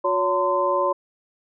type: tone cluster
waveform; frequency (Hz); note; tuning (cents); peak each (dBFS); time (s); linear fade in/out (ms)
sine; 362.2 / 564 / 908 / 1030; F#4 / C#5 / A#5 / C6; -37 / +30 / -46 / -28; -27 / -22 / -28 / -22; 0.04-0.93; 10
effects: none